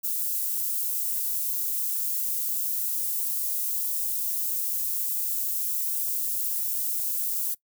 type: high-pass noise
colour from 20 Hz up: white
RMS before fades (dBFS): -28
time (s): 0.03-7.55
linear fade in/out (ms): 20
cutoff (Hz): 12000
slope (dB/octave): 12
effects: noise-tail reverb RT60 0.1 s tail -20 dB re dry